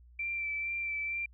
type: tone with vibrato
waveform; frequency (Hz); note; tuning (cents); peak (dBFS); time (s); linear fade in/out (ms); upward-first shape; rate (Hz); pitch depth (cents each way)
sine; 2342; D7; -5; -32; 0.19-1.26; 5; sine; 2.2; 20
effects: added 60 Hz sine -54 dBFS peak until 1.33 s